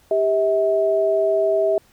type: tone pair together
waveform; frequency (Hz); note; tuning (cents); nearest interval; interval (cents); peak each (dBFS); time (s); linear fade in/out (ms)
sine; 396 / 644.8; G4 / E5; +18 / -38; minor sixth; 844; -20 / -17; 0.11-1.78; 2
effects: pink hiss -56 dBFS RMS until 1.92 s